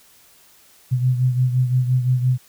sine beating tone pair, 125.9 / 131.7 Hz, B2 / C3, +34 / +12 cents, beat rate 5.8 Hz, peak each -16 / -23 dBFS, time 0.91-2.38 s, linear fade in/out 20 ms, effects white hiss -52 dBFS RMS until 2.48 s

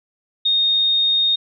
sine tone, 3699 Hz, A#7, 14 cents flat, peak -14 dBFS, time 0.45-1.36 s, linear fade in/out 10 ms, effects none

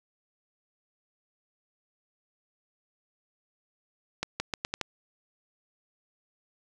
accelerating click train, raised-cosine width 0.2 ms, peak -12 dBFS, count 6, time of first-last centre 4.23-4.813 s, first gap 170 ms, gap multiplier 0.81, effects none

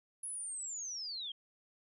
sine linear sweep, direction down, 10548 to 3136 Hz, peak -39 dBFS, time 0.23-1.32 s, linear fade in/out 5 ms, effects none

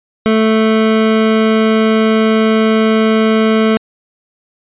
25% pulse tone, 220 Hz, A3, in tune, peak -5 dBFS, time 0.26-3.77 s, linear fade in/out 0 ms, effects resampled to 8000 Hz

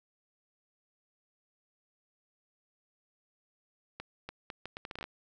accelerating click train, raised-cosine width 0.3 ms, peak -24 dBFS, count 12, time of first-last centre 4-5.04 s, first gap 290 ms, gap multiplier 0.73, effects none

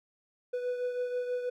triangle beating tone pair, 493.9 / 500.1 Hz, B4 / B4, 0 / +22 cents, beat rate 6.2 Hz, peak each -29 / -38 dBFS, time 0.53-1.5 s, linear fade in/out 10 ms, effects none

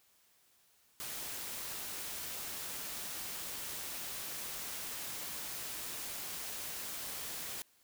white noise, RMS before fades -42 dBFS, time 1-7.62 s, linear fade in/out 0 ms, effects white hiss -69 dBFS RMS until 7.83 s

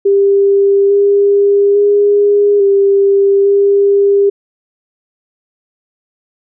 sine tone with pitch steps, 397.5 / 402.5 / 408.5 / 396.5 / 400.4 Hz, G4 / G4 / G#4 / G4 / G4, +24 / +46 / -29 / +20 / +37 cents, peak -6 dBFS, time 0.05-4.3 s, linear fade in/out 10 ms, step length 850 ms, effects none

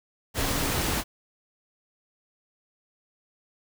sine tone in noise, 277.2 Hz, C#4, in tune, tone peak -35 dBFS, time 0.36-0.76 s, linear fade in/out 50 ms, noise pink, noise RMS -27 dBFS, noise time 0.34-1.04 s, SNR -11 dB, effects none

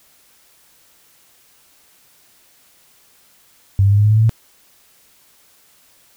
sine tone with pitch steps, 97.7 / 99.7 / 101.73 / 103.81 / 105.93 / 108.09 / 110.3 / 112.55 Hz, G2 / G2 / G#2 / G#2 / G#2 / A2 / A2 / A2, -5 / +30 / -35 / 0 / +35 / -30 / +5 / +40 cents, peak -9 dBFS, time 3.79-4.294 s, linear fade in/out 0 ms, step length 63 ms, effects white hiss -53 dBFS RMS until 6.16 s

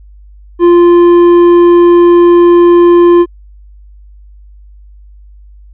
sine tone with hard clipping, 347.4 Hz, F4, 9 cents flat, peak -3 dBFS, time 0.59-3.26 s, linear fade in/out 50 ms, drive 6 dB, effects added 50 Hz sine -33 dBFS peak until 5.73 s + resampled to 8000 Hz

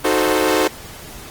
sawtooth chord, D# diminished seventh, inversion none, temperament equal, 311.1 / 370 / 440 / 523.3 Hz, D#4 / F#4 / A4 / C5, 0 / 0 / 0 / 0 cents, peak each -16 dBFS, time 0.04-0.68 s, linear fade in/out 10 ms, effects pink hiss -36 dBFS RMS until 1.3 s + Opus 24 kbps

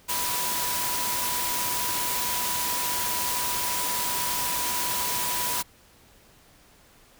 sine tone in noise, 980 Hz, B5, 14 cents flat, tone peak -32 dBFS, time 0.08-5.63 s, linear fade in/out 20 ms, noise white, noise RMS -28 dBFS, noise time 0.08-5.63 s, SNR -7 dB, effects pink hiss -56 dBFS RMS until 7.19 s

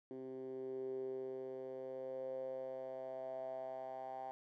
10% pulse tone with band-pass filter sweep, 130.81 Hz, C3, in tune, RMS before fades -45 dBFS, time 0.11-4.31 s, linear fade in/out 0 ms, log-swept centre 330 to 780 Hz, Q 6.9, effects none

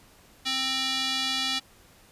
square tone with band-pass filter, 263.4 Hz, C4, 12 cents sharp, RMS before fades -28 dBFS, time 0.45-1.6 s, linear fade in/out 20 ms, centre 3800 Hz, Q 2.3, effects pink hiss -56 dBFS RMS until 2.11 s + resampled to 32000 Hz

